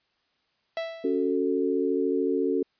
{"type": "tone with exponential decay", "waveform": "45% pulse", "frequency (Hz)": 659.3, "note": "E5", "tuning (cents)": 0, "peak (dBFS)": -26, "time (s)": [0.77, 1.37], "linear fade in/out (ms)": 1, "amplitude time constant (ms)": 130}
{"type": "chord", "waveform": "sine", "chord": "F# minor", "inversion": "second", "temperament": "just", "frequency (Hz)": [277.5, 370, 444], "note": ["C#4", "F#4", "A4"], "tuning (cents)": [2, 0, 16], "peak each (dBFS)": -27, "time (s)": [1.04, 2.63], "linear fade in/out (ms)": 5}
{"effects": ["white hiss -71 dBFS RMS until 2.79 s", "resampled to 11025 Hz"]}